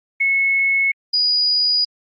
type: tone pair in turn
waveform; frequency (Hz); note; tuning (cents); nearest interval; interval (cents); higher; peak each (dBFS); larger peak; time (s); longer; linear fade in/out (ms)
sine; 2192 / 4911; C#7 / D#8; -20 / -23; octave + major second; 1397; second; -14; neither; 0.2-0.92 / 1.13-1.85; neither; 10
effects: Opus 32 kbps